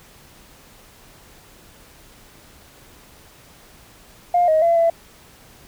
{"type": "tone with pitch steps", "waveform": "sine", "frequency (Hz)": [705, 629, 677, 669], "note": ["F5", "D#5", "E5", "E5"], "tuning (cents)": [16, 19, 46, 25], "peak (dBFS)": -12, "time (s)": [4.34, 4.9], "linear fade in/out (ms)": 5, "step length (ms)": 140, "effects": ["tanh soft clip ceiling -8 dBFS", "pink hiss -48 dBFS RMS until 5.67 s"]}